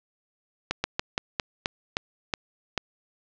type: slowing click train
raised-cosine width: 0.2 ms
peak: -7 dBFS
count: 9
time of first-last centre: 0.71-2.777 s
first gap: 130 ms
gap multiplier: 1.19
effects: low-pass 5000 Hz 12 dB/octave